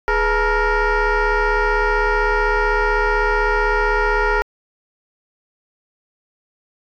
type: tone with frequency modulation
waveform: sine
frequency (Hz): 493.9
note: B4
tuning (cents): 0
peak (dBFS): -12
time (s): 0.08-4.42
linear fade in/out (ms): 0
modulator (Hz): 456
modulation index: 2.9
effects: tanh soft clip ceiling -13 dBFS